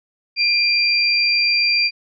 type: tone pair together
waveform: sine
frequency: 2400 / 4733 Hz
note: D7 / D8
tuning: +37 / +13 cents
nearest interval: octave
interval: 1176 cents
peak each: -17 dBFS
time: 0.36-1.91 s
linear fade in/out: 50 ms
effects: none